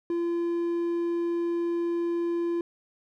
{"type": "tone", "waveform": "triangle", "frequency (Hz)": 341.8, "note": "F4", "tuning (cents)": -37, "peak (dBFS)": -23, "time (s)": [0.1, 2.61], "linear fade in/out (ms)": 2, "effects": []}